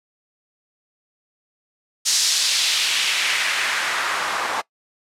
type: noise with band-pass filter sweep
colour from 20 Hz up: white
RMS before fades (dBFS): -21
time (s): 2.05-4.62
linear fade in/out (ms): 20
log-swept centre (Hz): 5600 to 930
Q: 1.5
effects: noise-tail reverb RT60 0.1 s tail -21 dB re dry + low-pass 11000 Hz 12 dB/octave